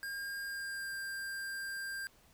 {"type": "tone with pitch glide", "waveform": "square", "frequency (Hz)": [1611, 1589.7], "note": ["G6", "G6"], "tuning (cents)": [47, 24], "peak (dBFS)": -39, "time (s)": [0.03, 2.07], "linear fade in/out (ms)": 0, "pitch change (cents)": -23, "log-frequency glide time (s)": [0.45, 0.95], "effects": ["pink hiss -65 dBFS RMS until 2.33 s"]}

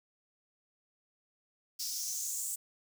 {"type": "noise with high-pass filter sweep", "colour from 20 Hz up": "white", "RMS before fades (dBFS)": -37, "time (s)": [1.79, 2.56], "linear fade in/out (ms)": 10, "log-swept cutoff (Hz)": [5100, 7900], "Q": 4.4, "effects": []}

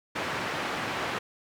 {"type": "band-pass noise", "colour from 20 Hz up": "white", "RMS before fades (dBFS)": -32, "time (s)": [0.15, 1.19], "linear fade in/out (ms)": 10, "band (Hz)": [110, 1900], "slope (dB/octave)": 12, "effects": []}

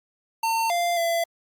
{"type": "tone with pitch steps", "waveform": "square", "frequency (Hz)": [905, 694, 675], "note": ["A5", "F5", "E5"], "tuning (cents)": [48, -11, 41], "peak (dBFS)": -22, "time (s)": [0.43, 1.24], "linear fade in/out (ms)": 5, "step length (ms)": 270, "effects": ["Opus 48 kbps"]}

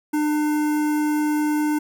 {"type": "tone with notch filter", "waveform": "square", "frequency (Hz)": 300.8, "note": "D4", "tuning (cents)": 42, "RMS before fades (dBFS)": -21, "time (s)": [0.13, 1.79], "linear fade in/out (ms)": 10, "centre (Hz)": 3800, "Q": 0.61, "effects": []}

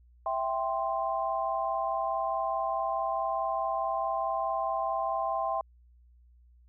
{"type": "chord", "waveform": "sine", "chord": "C major", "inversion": "first", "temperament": "equal", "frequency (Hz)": [659.3, 784, 1046.5], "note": ["E5", "G5", "C6"], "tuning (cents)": [0, 0, 0], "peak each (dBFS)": -32, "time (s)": [0.26, 5.61], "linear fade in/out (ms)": 2, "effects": ["added 60 Hz sine -56 dBFS peak until 6.68 s"]}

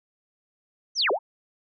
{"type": "linear two-way sweep", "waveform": "sine", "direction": "down then up", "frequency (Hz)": [6370, 355.6, 963], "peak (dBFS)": -20, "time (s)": [0.95, 1.19], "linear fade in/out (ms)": 50, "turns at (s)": 1.11, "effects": []}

